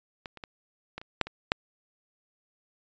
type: clicks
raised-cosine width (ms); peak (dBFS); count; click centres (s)
0.3; -22 / -29 / -23 / -21 / -28 / -7 / -24 / -6; 8; 0.258 / 0.373 / 0.438 / 0.98 / 1.015 / 1.213 / 1.27 / 1.519
effects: resampled to 16000 Hz